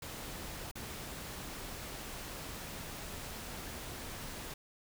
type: noise with dropouts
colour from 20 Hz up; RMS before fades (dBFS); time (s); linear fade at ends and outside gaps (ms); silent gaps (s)
pink; -44; 0.02-4.54; 5; 0.714-0.754
effects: none